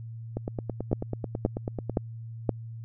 two click trains, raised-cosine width 2 ms, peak -17 / -10 dBFS, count 15 / 4, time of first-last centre 0.37-1.897 / 0.93-2.493 s, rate 9.17 / 1.92 Hz, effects added 114 Hz sine -37 dBFS peak until 2.84 s

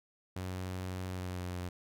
sawtooth tone with pitch glide, 92.4 to 89.67 Hz, F#2 to F2, -2 to +46 cents, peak -33 dBFS, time 0.36-1.69 s, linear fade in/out 5 ms, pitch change -52 cents, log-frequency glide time 1.12-1.45 s, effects none

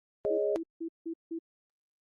sine chord, Ab suspended fourth, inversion none, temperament equal, 415.3 / 554.4 / 622.3 Hz, Ab4 / Db5 / Eb5, 0 / 0 / 0 cents, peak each -29 / -33 / -31 dBFS, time 0.25-0.56 s, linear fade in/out 0 ms
sine tone bursts, 330 Hz, E4, 2 cents sharp, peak -33 dBFS, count 5, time 0.3-1.39 s, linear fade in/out 10 ms, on 82 ms, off 170 ms
effects Opus 32 kbps

